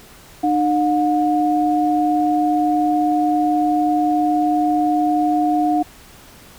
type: tone pair together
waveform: sine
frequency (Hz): 303.1 / 720.9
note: D#4 / F#5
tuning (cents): -45 / -45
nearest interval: octave + minor third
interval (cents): 1500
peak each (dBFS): -17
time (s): 0.43-5.83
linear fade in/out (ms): 10
effects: pink hiss -44 dBFS RMS until 6.58 s